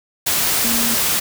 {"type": "tone in noise", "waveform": "sine", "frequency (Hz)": 232.7, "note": "A#3", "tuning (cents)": -3, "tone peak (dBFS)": -23, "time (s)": [0.64, 0.95], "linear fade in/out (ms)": 10, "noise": "white", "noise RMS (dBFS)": -18, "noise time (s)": [0.26, 1.2], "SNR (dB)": -8, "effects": []}